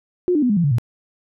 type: tone with pitch steps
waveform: sine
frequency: 359 / 298.4 / 248.1 / 206.2 / 171.39 / 142.47 / 118.43 Hz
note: F4 / D4 / B3 / G#3 / F3 / C#3 / A#2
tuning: +48 / +28 / +8 / -12 / -32 / +48 / +28 cents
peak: -14 dBFS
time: 0.28-0.784 s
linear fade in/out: 0 ms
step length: 72 ms
effects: none